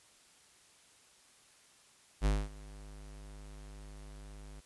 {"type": "tone with ADSR envelope", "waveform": "square", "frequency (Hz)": 51, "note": "G#1", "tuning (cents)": -31, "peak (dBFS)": -26, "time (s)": [2.21, 4.61], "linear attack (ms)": 46, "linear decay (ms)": 230, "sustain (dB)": -22, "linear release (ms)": 18, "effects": ["white hiss -63 dBFS RMS until 4.65 s", "resampled to 24000 Hz"]}